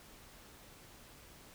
silence, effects pink hiss -57 dBFS RMS until 1.54 s

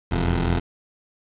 15% pulse tone pair together, 40.85 / 86.5 Hz, E1 / F2, -15 / -16 cents, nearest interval octave + minor second, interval 1299 cents, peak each -16 dBFS, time 0.11-0.6 s, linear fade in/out 10 ms, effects resampled to 8000 Hz + 7-bit

